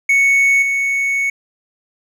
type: tone with level steps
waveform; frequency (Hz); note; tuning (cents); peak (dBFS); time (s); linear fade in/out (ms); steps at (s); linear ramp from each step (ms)
triangle; 2217; C#7; 0; -8 / -13; 0.09-1.3; 5; 0.62; 5
effects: none